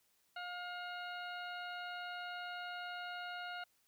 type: harmonic tone with a mistuned harmonic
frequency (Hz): 712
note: F5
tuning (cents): +33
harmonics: 1 / 2 / 3 / 4 / 5 / 6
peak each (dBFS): -46 / -45 / -55 / -51 / -58 / -58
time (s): 0.36-3.64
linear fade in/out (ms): 5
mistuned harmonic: 5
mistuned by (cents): +120
effects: white hiss -75 dBFS RMS until 3.87 s